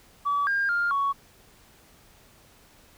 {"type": "tone with pitch steps", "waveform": "sine", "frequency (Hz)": [1145, 1607, 1403, 1115], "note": ["D6", "G6", "F6", "C#6"], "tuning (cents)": [-44, 43, 8, 10], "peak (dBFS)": -21, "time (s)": [0.25, 1.13], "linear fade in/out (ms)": 20, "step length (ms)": 220, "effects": ["tanh soft clip ceiling -18 dBFS", "pink hiss -56 dBFS RMS until 2.97 s"]}